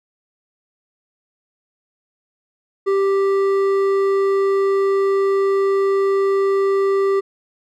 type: tone with hard clipping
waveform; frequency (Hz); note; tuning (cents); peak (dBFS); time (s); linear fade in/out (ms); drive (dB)
sine; 392; G4; 0; -16; 2.86-7.21; 20; 8
effects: none